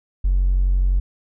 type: tone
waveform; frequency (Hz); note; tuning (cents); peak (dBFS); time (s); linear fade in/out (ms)
triangle; 45.93; F#1; -12; -11; 0.24-1; 10
effects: tanh soft clip ceiling -11 dBFS